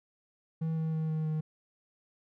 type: tone with pitch steps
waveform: triangle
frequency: 161.2 / 159.81 / 158.43 / 157.06 / 155.71 Hz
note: E3 / D#3 / D#3 / D#3 / D#3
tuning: -38 / +47 / +32 / +17 / +2 cents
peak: -27 dBFS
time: 0.61-1.41 s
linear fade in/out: 10 ms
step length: 160 ms
effects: none